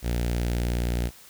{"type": "tone with notch filter", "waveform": "sawtooth", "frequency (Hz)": 59.4, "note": "A#1", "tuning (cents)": 33, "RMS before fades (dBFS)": -26, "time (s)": [0.02, 1.11], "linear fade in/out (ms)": 50, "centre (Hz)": 1100, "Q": 1.4, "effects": ["white hiss -50 dBFS RMS until 1.29 s"]}